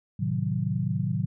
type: chord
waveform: sine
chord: A diminished seventh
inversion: none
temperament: equal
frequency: 110 / 130.81 / 155.56 / 185 Hz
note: A2 / C3 / Eb3 / Gb3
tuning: 0 / 0 / 0 / 0 cents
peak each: -30 dBFS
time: 0.19-1.26 s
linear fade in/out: 10 ms
effects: none